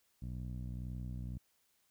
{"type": "tone with low-pass filter", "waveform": "15% pulse", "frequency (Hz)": 61.9, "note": "B1", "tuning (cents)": 5, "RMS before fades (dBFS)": -42, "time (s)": [0.22, 1.38], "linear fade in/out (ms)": 5, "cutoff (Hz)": 180, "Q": 0.79, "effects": ["white hiss -75 dBFS RMS until 1.9 s"]}